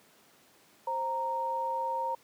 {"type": "tone pair together", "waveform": "sine", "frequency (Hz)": [527, 929], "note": ["C5", "A#5"], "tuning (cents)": [12, -6], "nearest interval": "minor seventh", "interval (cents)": 982, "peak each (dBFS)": [-36, -30], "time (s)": [0.87, 2.15], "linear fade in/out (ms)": 5, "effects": ["pink hiss -61 dBFS RMS until 2.23 s", "high-pass 200 Hz 12 dB/octave"]}